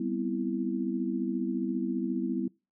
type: chord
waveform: sine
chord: C major seventh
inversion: second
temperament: equal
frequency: 196 / 246.9 / 261.6 / 329.6 Hz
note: G3 / B3 / C4 / E4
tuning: 0 / 0 / 0 / 0 cents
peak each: -34 / -32 / -37 / -33 dBFS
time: 0-2.48 s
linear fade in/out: 5 ms
effects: noise-tail reverb RT60 0.3 s tail -25 dB re dry